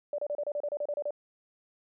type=tone bursts; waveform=sine; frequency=585 Hz; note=D5; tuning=7 cents flat; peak=-29 dBFS; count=12; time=0.13-1.107 s; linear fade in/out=2 ms; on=53 ms; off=31 ms; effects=none